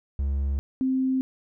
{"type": "tone pair in turn", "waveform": ["triangle", "sine"], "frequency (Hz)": [69.3, 261.6], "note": ["C#2", "C4"], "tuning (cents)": [0, 0], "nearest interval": "octave + major seventh", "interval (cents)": 2300, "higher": "second", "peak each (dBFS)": -21, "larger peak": "neither", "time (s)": [[0.19, 0.59], [0.81, 1.21]], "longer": "neither", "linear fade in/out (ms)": 0, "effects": []}